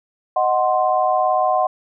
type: chord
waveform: sine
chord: C diminished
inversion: first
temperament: equal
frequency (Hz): 622.3 / 740 / 1046.5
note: Eb5 / Gb5 / C6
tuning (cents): 0 / 0 / 0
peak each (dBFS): -20 / -17 / -21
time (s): 0.36-1.67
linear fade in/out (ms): 5
effects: none